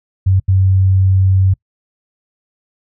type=tone bursts at uneven times; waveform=sine; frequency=95 Hz; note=F#2; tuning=46 cents sharp; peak=-8 dBFS; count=2; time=0.26-0.4 / 0.48-1.54 s; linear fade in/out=10 ms; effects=noise-tail reverb RT60 0.1 s tail -25 dB re dry